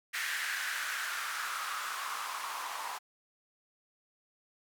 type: noise with band-pass filter sweep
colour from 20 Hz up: blue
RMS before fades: -37 dBFS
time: 0.13-2.99 s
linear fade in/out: 20 ms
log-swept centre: 1800 to 940 Hz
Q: 4
effects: none